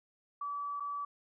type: tone with dropouts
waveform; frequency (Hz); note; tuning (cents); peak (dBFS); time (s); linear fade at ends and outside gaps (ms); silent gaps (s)
sine; 1150; D6; -37; -35; 0.41-1.05; 5; 0.799-0.804
effects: none